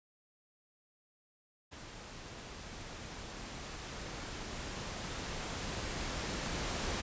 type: noise with level ramp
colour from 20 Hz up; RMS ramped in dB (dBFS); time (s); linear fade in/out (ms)
pink; -49 to -36; 1.71-7.02; 20
effects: resampled to 16000 Hz